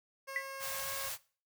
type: tone with pitch glide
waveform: 15% pulse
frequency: 541 to 545.4 Hz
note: C#5 to C#5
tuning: -42 to -28 cents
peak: -35 dBFS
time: 0.27-1.1 s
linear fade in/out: 20 ms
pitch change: +14 cents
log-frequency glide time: 0.75-0.84 s
type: tone with exponential decay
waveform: sine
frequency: 1984 Hz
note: B6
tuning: 7 cents sharp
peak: -28 dBFS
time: 0.36-0.48 s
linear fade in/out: 1 ms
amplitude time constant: 26 ms
type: band-stop noise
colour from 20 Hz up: white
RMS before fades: -40 dBFS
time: 0.59-1.18 s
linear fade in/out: 50 ms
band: 180 to 510 Hz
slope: 96 dB/octave
effects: noise-tail reverb RT60 0.4 s tail -20 dB re dry